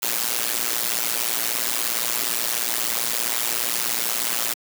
white noise with amplitude modulation, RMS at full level -20 dBFS, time 0.02-4.54 s, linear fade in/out 10 ms, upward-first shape sine, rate 117 Hz, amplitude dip 95%, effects high-pass 200 Hz 12 dB/octave

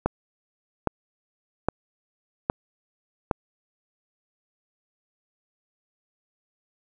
click train, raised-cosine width 1 ms, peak -7 dBFS, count 5, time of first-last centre 0.06-3.312 s, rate 1.23 Hz, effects none

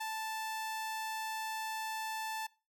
sawtooth tone, 880 Hz, A5, in tune, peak -33 dBFS, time 0-2.47 s, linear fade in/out 10 ms, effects noise-tail reverb RT60 0.3 s tail -21 dB re dry

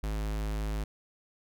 square tone, 52.7 Hz, G#1, 26 cents sharp, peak -31 dBFS, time 0.03-0.84 s, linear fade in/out 5 ms, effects none

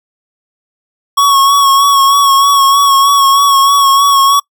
square tone with vibrato, 1108.7 Hz, C#6, in tune, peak -6 dBFS, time 1.17-4.4 s, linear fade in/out 10 ms, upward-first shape sine, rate 3.2 Hz, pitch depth 31 cents each way, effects noise-tail reverb RT60 0.1 s tail -25 dB re dry

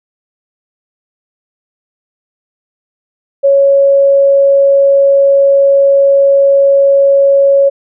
sine tone, 554.4 Hz, C#5, in tune, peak -4 dBFS, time 3.43-7.7 s, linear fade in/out 20 ms, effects none

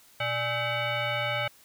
sine tone with frequency modulation, 833 Hz, G#5, 5 cents sharp, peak -26 dBFS, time 0.2-1.48 s, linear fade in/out 5 ms, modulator 712 Hz, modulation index 3.1, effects white hiss -57 dBFS RMS until 1.64 s

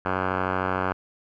5% pulse tone with low-pass filter, 93.2 Hz, F#2, 13 cents sharp, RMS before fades -26 dBFS, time 0.05-0.93 s, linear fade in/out 5 ms, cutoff 1600 Hz, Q 3.6, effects none

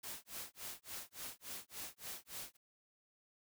white noise with tremolo, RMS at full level -45 dBFS, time 0.03-2.57 s, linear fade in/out 10 ms, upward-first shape sine, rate 3.5 Hz, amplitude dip 100%, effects none

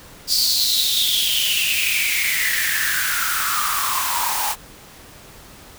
white noise with high-pass filter sweep, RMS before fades -20 dBFS, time 0.27-4.56 s, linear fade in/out 50 ms, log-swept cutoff 4800 to 830 Hz, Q 8.4, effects pink hiss -43 dBFS RMS until 5.78 s

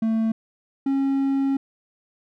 triangle tone pair in turn, 223.1 / 272.8 Hz, A3 / C#4, +24 / -28 cents, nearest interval minor third, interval 348 cents, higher second, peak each -17 dBFS, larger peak neither, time 0.02-0.32 / 0.86-1.57 s, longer second, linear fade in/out 5 ms, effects none

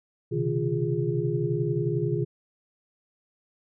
sine tone cluster, 126.4 / 137.9 / 157.1 / 351.1 / 413.8 Hz, B2 / C#3 / D#3 / F4 / G#4, +41 / -9 / +17 / +9 / -6 cents, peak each -30 dBFS, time 0.31-2.25 s, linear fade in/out 20 ms, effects none

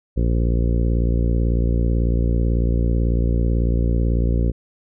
harmonic tone, 58.1 Hz, A#1, 5 cents flat, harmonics 1 / 2 / 3 / 4 / 5 / 6 / 7 / 8 / 9, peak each -17 / -23 / -27 / -29 / -31 / -33 / -34 / -35 / -36 dBFS, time 0.16-4.52 s, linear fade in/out 20 ms, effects none

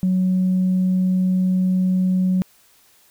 sine tone, 185 Hz, F#3, in tune, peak -14 dBFS, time 0.03-2.42 s, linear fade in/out 0 ms, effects tanh soft clip ceiling -12 dBFS + white hiss -55 dBFS RMS until 3.1 s

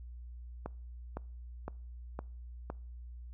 click train, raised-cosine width 1 ms, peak -24 dBFS, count 5, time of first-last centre 0.66-2.701 s, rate 1.96 Hz, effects noise-tail reverb RT60 0.5 s tail -25 dB re dry + added 60 Hz sine -44 dBFS peak until 3.33 s

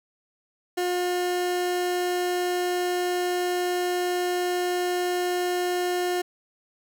30% pulse tone, 357.7 Hz, F4, 41 cents sharp, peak -21 dBFS, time 0.77-6.22 s, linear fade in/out 10 ms, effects none

